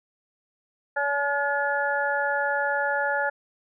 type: tone cluster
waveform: sine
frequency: 568 / 853 / 1430 / 1711 Hz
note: C#5 / G#5 / F6 / A6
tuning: +42 / +46 / +41 / -49 cents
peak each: -28 dBFS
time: 0.96-3.3 s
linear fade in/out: 10 ms
effects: none